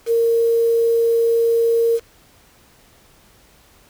sine tone with quantisation, 462.1 Hz, A#4, 15 cents flat, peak -13 dBFS, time 0.06-2 s, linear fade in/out 50 ms, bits 6, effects pink hiss -52 dBFS RMS until 3.89 s

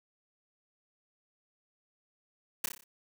white noise with echo, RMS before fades -30 dBFS, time 2.64-2.66 s, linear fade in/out 5 ms, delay 30 ms, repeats 6, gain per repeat -5 dB, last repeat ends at 2.84 s, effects none

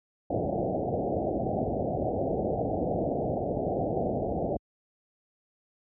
white low-pass noise, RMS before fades -29 dBFS, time 0.3-4.57 s, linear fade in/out 5 ms, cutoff 760 Hz, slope 96 dB/octave, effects high-pass 60 Hz 12 dB/octave

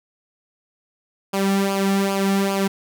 sawtooth tone with flanger, 196 Hz, G3, in tune, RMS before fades -20 dBFS, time 1.33-2.68 s, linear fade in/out 10 ms, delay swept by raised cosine 0.51 to 2.01 ms, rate 2.5 Hz, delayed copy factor -0.65, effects none

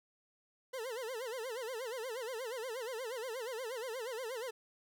40% pulse tone with vibrato, 481.4 Hz, B4, 44 cents flat, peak -38 dBFS, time 0.73-4.51 s, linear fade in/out 10 ms, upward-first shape sine, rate 8.4 Hz, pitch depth 180 cents each way, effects none

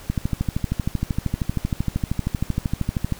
click train, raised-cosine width 5 ms, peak -9 dBFS, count 40, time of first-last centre 0.1-3.123 s, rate 12.9 Hz, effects pink hiss -43 dBFS RMS until 3.19 s

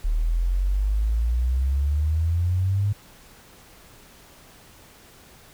sine exponential sweep, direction up, 37.69 to 103.83 Hz, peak -19 dBFS, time 0.04-2.93 s, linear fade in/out 10 ms, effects pink hiss -50 dBFS RMS until 5.53 s

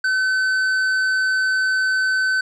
triangle tone with tanh clipping, 1523 Hz, F#6, 50 cents sharp, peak -18 dBFS, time 0.04-2.41 s, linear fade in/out 5 ms, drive 12 dB, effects none

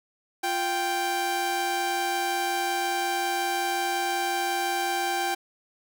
sawtooth tone pair together, 349.2 / 783.9 Hz, F4 / G5, 0 / 0 cents, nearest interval octave + major second, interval 1400 cents, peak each -28 / -22 dBFS, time 0.43-5.35 s, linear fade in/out 10 ms, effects none

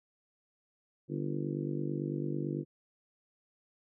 harmonic tone with a mistuned harmonic, 49 Hz, G1, in tune, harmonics 3 / 4 / 5 / 6 / 7 / 8 / 9 / 10, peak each -36 / -45 / -41 / -39 / -38 / -49 / -47 / -50 dBFS, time 1.08-2.65 s, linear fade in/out 50 ms, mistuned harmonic 10, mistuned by +22 cents, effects none

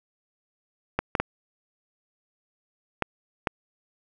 clicks, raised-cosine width 0.5 ms, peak -8 dBFS, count 5, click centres 0.99 / 1.152 / 1.2 / 3.023 / 3.472 s, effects none

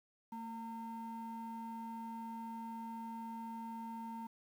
triangle ring-modulated tone, 570 Hz, C#5, 48 cents sharp, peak -36 dBFS, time 0.32-4.27 s, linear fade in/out 5 ms, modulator 344 Hz, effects tanh soft clip ceiling -37 dBFS + 11-bit

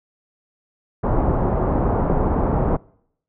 pink low-pass noise, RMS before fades -19 dBFS, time 1.03-2.77 s, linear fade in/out 10 ms, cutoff 1000 Hz, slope 24 dB/octave, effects noise-tail reverb RT60 0.7 s tail -25 dB re dry

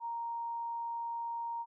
sine tone, 932.3 Hz, A#5, in tune, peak -35 dBFS, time 0-1.66 s, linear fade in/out 50 ms, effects none

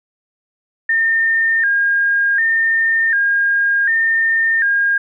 sine tone with vibrato, 1714 Hz, A6, 46 cents flat, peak -12 dBFS, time 0.89-4.98 s, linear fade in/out 5 ms, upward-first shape square, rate 0.67 Hz, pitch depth 98 cents each way, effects none

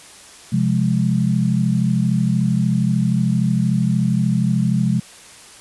sine chord, F minor, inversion second, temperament equal, 130.81 / 174.61 / 207.7 Hz, C3 / F3 / Ab3, 0 / 0 / 0 cents, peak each -19 dBFS, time 0.52-5 s, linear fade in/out 10 ms, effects white hiss -42 dBFS RMS until 5.6 s + resampled to 24000 Hz

